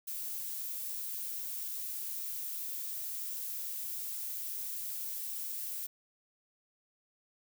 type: noise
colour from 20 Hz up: violet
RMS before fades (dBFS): -39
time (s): 0.07-5.87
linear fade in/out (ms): 10
effects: none